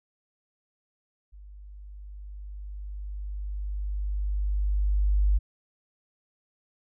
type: tone with level ramp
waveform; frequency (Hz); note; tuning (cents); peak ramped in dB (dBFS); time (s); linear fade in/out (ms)
sine; 50; G1; +35; -44 to -18; 1.32-5.39; 20
effects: none